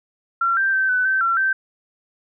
sine tone with pitch steps, 1366 / 1571 / 1549 / 1502 / 1547 / 1358 / 1555 Hz, F6 / G6 / G6 / F#6 / G6 / F6 / G6, -39 / +3 / -21 / +26 / -23 / -49 / -14 cents, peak -16 dBFS, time 0.41-1.53 s, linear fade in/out 5 ms, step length 160 ms, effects none

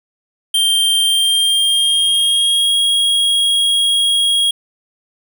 square tone with pitch glide, 3164 to 3287 Hz, G7 to G#7, +15 to -19 cents, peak -12 dBFS, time 0.54-4.51 s, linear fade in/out 5 ms, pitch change +66 cents, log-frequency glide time 1.04-2.76 s, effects none

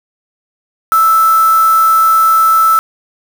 sine tone with quantisation, 1318 Hz, E6, 1 cent flat, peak -6 dBFS, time 0.92-2.79 s, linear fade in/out 0 ms, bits 3, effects none

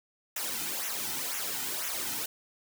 white noise with flanger, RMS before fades -34 dBFS, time 0.36-2.26 s, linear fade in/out 5 ms, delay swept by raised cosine 0.22 to 1.82 ms, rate 2 Hz, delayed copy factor -0.7, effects none

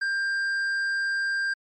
sine tone with tanh clipping, 1591 Hz, G6, 25 cents sharp, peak -25 dBFS, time 0.01-1.54 s, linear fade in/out 10 ms, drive 7 dB, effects MP3 48 kbps

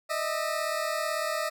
20% pulse tone pair together, 610 / 648 Hz, D#5 / E5, -34 / -30 cents, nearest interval minor second, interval 104 cents, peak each -26 dBFS, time 0.09-1.5 s, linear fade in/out 20 ms, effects none

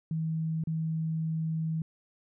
sine tone with dropouts, 160.4 Hz, E3, 47 cents flat, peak -28 dBFS, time 0.11-1.82 s, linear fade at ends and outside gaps 2 ms, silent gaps 0.638-0.672 s, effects none

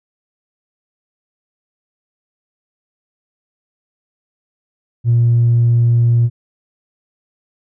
triangle tone with tanh clipping, 118.2 Hz, A#2, 24 cents sharp, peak -9 dBFS, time 5.04-6.3 s, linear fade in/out 50 ms, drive 5 dB, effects none

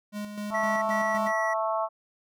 square tone with tremolo, 207.7 Hz, G#3, in tune, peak -32 dBFS, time 0.12-1.33 s, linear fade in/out 50 ms, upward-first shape square, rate 3.9 Hz, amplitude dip 50%
harmonic tone, 220 Hz, A3, in tune, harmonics 3 / 4 / 5 / 6, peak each -28 / -31 / -30 / -36 dBFS, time 0.5-1.89 s, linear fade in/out 50 ms
triangle tone bursts, 1939 Hz, B6, 32 cents flat, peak -28 dBFS, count 3, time 0.54-1.54 s, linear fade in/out 10 ms, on 280 ms, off 80 ms
effects none

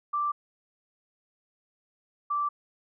sine tone pair in turn, 1174.7 / 1168.2 Hz, D6 / D6, 0 / -10 cents, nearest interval unison, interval 10 cents, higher first, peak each -25 / -25 dBFS, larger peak neither, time 0.13-0.32 / 2.3-2.49 s, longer neither, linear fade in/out 10 ms, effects none

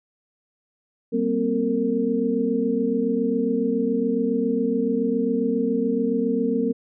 sine tone cluster, 193.8 / 234.8 / 262 / 457.1 Hz, G3 / A#3 / C4 / A#4, -20 / +13 / +2 / -34 cents, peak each -29 / -24 / -25 / -24 dBFS, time 1.12-6.73 s, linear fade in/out 20 ms, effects none

